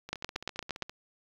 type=two click trains; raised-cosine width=0.2 ms; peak=-24 / -14 dBFS; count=13 / 7; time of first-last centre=0.09-0.895 / 0.13-0.823 s; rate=14.9 / 8.66 Hz; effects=low-pass 6000 Hz 12 dB/octave + 8-bit